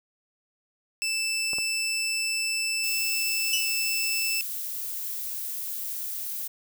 20% pulse tone, 2645 Hz, E7, 5 cents sharp, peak -21 dBFS, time 1.02-4.41 s, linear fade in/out 0 ms
clicks, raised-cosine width 1 ms, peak -24 / -24 dBFS, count 2, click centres 1.533 / 1.585 s
violet noise, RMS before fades -33 dBFS, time 2.83-6.48 s, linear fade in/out 10 ms
sawtooth tone with exponential decay, 2940 Hz, F#7, 12 cents flat, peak -19 dBFS, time 3.53-3.73 s, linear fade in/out 5 ms, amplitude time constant 42 ms
effects none

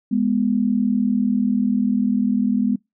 sine tone pair together, 206.8 / 246.9 Hz, G#3 / B3, -7 / 0 cents, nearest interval minor third, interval 307 cents, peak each -19 dBFS, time 0.11-2.76 s, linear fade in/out 10 ms, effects noise-tail reverb RT60 0.2 s tail -25 dB re dry

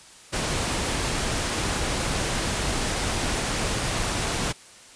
pink noise, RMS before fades -26 dBFS, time 0.32-4.53 s, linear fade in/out 20 ms, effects white hiss -48 dBFS RMS until 4.95 s + resampled to 22050 Hz

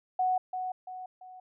sine tone with echo, 740 Hz, F#5, in tune, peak -24 dBFS, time 0.19-0.38 s, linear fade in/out 5 ms, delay 340 ms, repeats 3, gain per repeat -7 dB, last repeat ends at 1.4 s, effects none

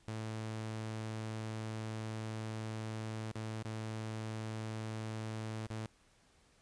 sawtooth tone with dropouts, 110 Hz, A2, in tune, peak -35 dBFS, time 0.08-5.86 s, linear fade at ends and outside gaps 0 ms, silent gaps 3.315-3.356 / 3.627-3.65 / 5.666-5.703 s, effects pink hiss -68 dBFS RMS until 6.61 s + resampled to 22050 Hz

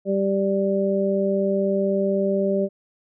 harmonic tone, 196 Hz, G3, in tune, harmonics 1 / 2 / 3, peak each -23 / -23 / -23 dBFS, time 0.05-2.69 s, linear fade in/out 50 ms, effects none

